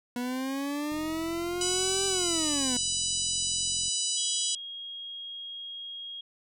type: linear two-way sweep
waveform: 40% pulse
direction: up then down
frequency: 241.9 to 392 to 241.9 Hz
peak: -29 dBFS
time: 0.16-2.77 s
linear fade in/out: 2 ms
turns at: 2.06 s
type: click train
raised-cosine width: 5 ms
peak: -37 dBFS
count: 131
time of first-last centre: 0.92-3.881 s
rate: 43.9 Hz
type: harmonic tone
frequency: 987.8 Hz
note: B5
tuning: in tune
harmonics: 3 / 4 / 5 / 6 / 7 / 8 / 9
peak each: -35 / -35 / -35 / -35 / -35 / -35 / -35 dBFS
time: 1.61-4.55 s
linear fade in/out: 2 ms
type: tone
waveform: sine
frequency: 3272 Hz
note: G#7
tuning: 26 cents flat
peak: -37 dBFS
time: 4.17-6.21 s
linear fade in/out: 5 ms
effects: none